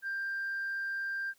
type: tone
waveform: sine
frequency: 1586 Hz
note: G6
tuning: 20 cents sharp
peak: -31 dBFS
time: 0.02-1.34 s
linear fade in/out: 50 ms
effects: tanh soft clip ceiling -30 dBFS + white hiss -68 dBFS RMS until 1.38 s